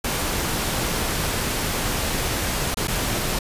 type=noise with dropouts; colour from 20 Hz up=pink; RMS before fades=-24 dBFS; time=0.04-3.39 s; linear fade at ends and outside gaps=5 ms; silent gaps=2.745-2.77 / 2.873-2.88 s; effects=resampled to 32000 Hz